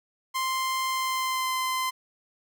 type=tone with pitch glide; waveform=sawtooth; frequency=1046.5 to 1033.9 Hz; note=C6 to C6; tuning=0 to -21 cents; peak=-22 dBFS; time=0.34-1.91 s; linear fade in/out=20 ms; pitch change=-21 cents; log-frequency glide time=0.87-1.55 s; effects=none